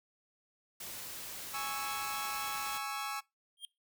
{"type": "noise", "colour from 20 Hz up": "white", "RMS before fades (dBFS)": -44, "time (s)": [0.8, 2.78], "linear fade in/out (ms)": 5}
{"type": "chord", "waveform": "sawtooth", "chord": "C# minor", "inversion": "second", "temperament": "equal", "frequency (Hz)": [830.6, 1108.7, 1318.5], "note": ["G#5", "C#6", "E6"], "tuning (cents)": [0, 0, 0], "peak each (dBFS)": -37, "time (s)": [1.53, 3.21], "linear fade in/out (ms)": 20}
{"type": "tone with exponential growth", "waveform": "square", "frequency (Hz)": 3207, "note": "G7", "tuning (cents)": 39, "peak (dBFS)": -37, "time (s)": [3.57, 3.65], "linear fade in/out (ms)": 1, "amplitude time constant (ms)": 17}
{"effects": ["noise-tail reverb RT60 0.2 s tail -22 dB re dry"]}